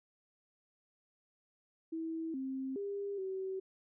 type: tone with pitch steps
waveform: sine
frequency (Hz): 324.8 / 265.1 / 401.5 / 380.6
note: E4 / C4 / G4 / F#4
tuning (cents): -26 / +23 / +41 / +49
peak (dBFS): -36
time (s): 1.92-3.6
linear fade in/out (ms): 10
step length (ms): 420
effects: none